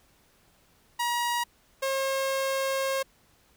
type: tone pair in turn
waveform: sawtooth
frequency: 955 / 538.1 Hz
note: A#5 / C5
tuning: +42 / +48 cents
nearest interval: minor seventh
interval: 994 cents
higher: first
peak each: -22 dBFS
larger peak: neither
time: 0.99-1.44 / 1.82-3.03 s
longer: second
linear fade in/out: 10 ms
effects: pink hiss -63 dBFS RMS until 3.56 s